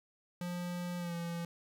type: tone with pitch glide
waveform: square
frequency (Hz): 176.4 to 170.19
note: F3 to F3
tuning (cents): +18 to -44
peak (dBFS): -37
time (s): 0.41-1.45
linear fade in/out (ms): 2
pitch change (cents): -62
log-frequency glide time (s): 0.98-1.14
effects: 11-bit